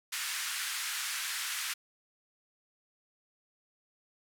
pink band-pass noise, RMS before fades -36 dBFS, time 0.12-1.74 s, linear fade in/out 10 ms, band 1400 to 13000 Hz, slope 24 dB/octave, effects none

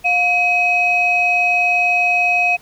sine tone pair together, 710.7 / 2539 Hz, F5 / D#7, +30 / +34 cents, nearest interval octave + minor seventh, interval 2204 cents, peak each -17 / -13 dBFS, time 0.04-2.57 s, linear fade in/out 20 ms, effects tanh soft clip ceiling -6 dBFS + pink hiss -48 dBFS RMS until 2.61 s

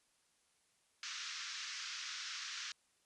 white band-pass noise, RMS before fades -45 dBFS, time 1.03-2.72 s, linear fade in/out 2 ms, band 1200 to 6300 Hz, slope 48 dB/octave, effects white hiss -75 dBFS RMS until 3.05 s + resampled to 24000 Hz

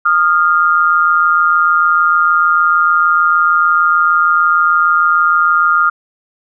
sine tone pair together, 1232 / 1398.6 Hz, D#6 / F6, -17 / +2 cents, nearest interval major second, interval 219 cents, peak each -11 dBFS, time 0.05-5.9 s, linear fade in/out 10 ms, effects none

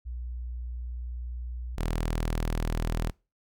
sine / sawtooth tone pair in turn, 60.4 / 40.31 Hz, B1 / E1, -38 / -38 cents, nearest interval perfect fifth, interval 700 cents, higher first, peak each -33 / -23 dBFS, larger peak second, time 0.05-1.77 / 1.77-3.11 s, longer first, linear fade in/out 20 ms, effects noise-tail reverb RT60 0.3 s tail -24 dB re dry

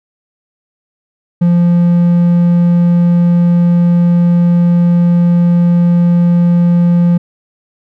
triangle tone, 173.4 Hz, F3, 12 cents flat, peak -4 dBFS, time 1.41-7.18 s, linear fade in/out 10 ms, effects none

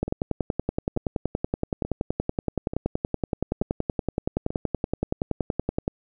two click trains, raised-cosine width 2 ms, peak -10 / -17 dBFS, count 63 / 6, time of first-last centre 0.03-5.879 / 0.08-4.505 s, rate 10.6 / 1.13 Hz, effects none

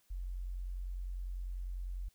sine tone, 45.03 Hz, F#1, 46 cents flat, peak -37 dBFS, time 0.1-2.09 s, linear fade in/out 10 ms, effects white hiss -72 dBFS RMS until 2.14 s

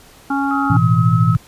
harmonic tone, 277.2 Hz, C#4, in tune, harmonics 1 / 3 / 4 / 5, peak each -18 / -21 / -30 / -23 dBFS, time 0.3-0.77 s, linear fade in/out 5 ms
sine tone with pitch glide, 1275 to 1289.8 Hz, D#6 to E6, +42 to -38 cents, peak -21 dBFS, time 0.51-1.35 s, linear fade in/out 0 ms, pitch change +20 cents, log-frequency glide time 0.99-1.12 s
sine chord, A suspended second, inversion none, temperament equal, 110 / 123.47 / 164.81 Hz, A2 / B2 / E3, 0 / 0 / 0 cents, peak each -15 dBFS, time 0.7-1.37 s, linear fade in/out 5 ms
effects pink hiss -45 dBFS RMS until 1.47 s + resampled to 32000 Hz

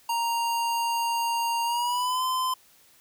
square tone with pitch glide, 932.3 to 1028.5 Hz, A#5 to C6, 0 to -30 cents, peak -25 dBFS, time 0.09-2.54 s, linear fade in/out 5 ms, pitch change +170 cents, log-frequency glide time 1.64-2.24 s, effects white hiss -58 dBFS RMS until 3 s

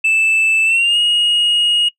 sine tone with pitch glide, 2637 to 2876 Hz, E7 to F#7, 0 to -50 cents, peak -8 dBFS, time 0.04-1.89 s, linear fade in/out 10 ms, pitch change +150 cents, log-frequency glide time 0.65-0.98 s, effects noise-tail reverb RT60 0.1 s tail -23 dB re dry + tanh soft clip ceiling -10 dBFS

